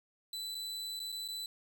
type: tone with dropouts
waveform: 40% pulse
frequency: 3990 Hz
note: B7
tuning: 17 cents sharp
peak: -37 dBFS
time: 0.33-1.46 s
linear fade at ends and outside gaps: 2 ms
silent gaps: 0.547-0.551 / 0.994-1 / 1.12-1.124 / 1.279-1.285 s
effects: none